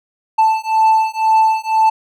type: beating tone pair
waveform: triangle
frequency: 880 / 882 Hz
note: A5 / A5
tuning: 0 / +4 cents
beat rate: 2 Hz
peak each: -12 dBFS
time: 0.38-1.9 s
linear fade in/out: 10 ms
effects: none